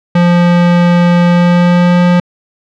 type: tone with pitch glide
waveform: square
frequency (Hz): 174.5 to 176.73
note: F3 to F3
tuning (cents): -1 to +21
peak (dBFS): -6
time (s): 0.15-2.2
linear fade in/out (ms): 5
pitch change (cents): +22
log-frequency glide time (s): 1.26-2.03
effects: low-pass 3000 Hz 12 dB/octave